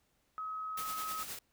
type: tone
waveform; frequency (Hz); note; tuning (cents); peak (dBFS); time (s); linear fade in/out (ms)
sine; 1275; D#6; +42; -37; 0.38-1.23; 0
type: noise with tremolo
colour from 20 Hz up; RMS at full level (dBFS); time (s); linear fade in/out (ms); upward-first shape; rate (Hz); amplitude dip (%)
white; -41; 0.77-1.39; 5; sine; 9.6; 50
effects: pink hiss -75 dBFS RMS until 1.52 s